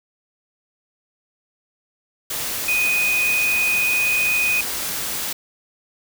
sine tone in noise, 2489 Hz, D#7, in tune, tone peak -17 dBFS, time 2.68-4.61 s, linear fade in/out 5 ms, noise white, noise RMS -26 dBFS, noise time 2.3-5.33 s, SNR +6 dB, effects none

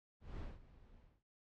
brown noise with ADSR envelope, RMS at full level -44 dBFS, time 0.2-1.23 s, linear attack 190 ms, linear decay 200 ms, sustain -18 dB, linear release 250 ms, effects noise-tail reverb RT60 0.3 s tail -22 dB re dry + low-pass 4000 Hz 12 dB/octave

